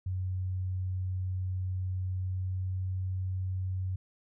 sine tone with pitch glide, 92.7 to 93.29 Hz, F#2 to F#2, +4 to +15 cents, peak -30 dBFS, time 0.06-3.96 s, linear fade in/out 5 ms, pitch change +11 cents, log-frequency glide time 2.11-2.83 s, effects none

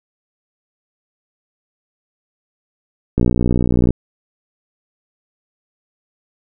click train, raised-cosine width 3 ms, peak -3 dBFS, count 45, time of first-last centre 3.18-3.906 s, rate 60.6 Hz, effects none

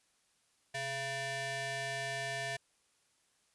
sawtooth ring-modulated tone, 550 Hz, C#5, 14 cents flat, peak -29 dBFS, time 0.74-2.57 s, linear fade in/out 10 ms, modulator 1230 Hz, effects white hiss -73 dBFS RMS until 3.54 s + resampled to 24000 Hz

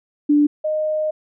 sine tone pair in turn, 293.7 / 617.3 Hz, D4 / D#5, 0 / -14 cents, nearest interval octave + minor second, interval 1286 cents, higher second, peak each -11 / -18 dBFS, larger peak first, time 0.29-0.47 / 0.64-1.11 s, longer second, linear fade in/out 10 ms, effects none

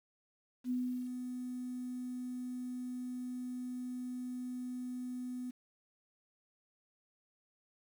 sine tone with ADSR envelope, 249.8 Hz, B3, 20 cents sharp, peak -31 dBFS, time 0.64-5.51 s, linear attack 64 ms, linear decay 370 ms, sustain -7 dB, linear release 10 ms, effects 10-bit

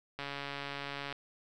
click train, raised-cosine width 0.3 ms, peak -23 dBFS, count 133, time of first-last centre 0.19-1.126 s, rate 141 Hz, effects none

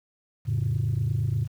sine chord, F augmented, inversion none, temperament equal, 87.31 / 110 / 138.59 Hz, F2 / A2 / C#3, 0 / 0 / 0 cents, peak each -30 / -24 / -26 dBFS, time 0.45-1.48 s, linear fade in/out 50 ms, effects tanh soft clip ceiling -18 dBFS + 9-bit

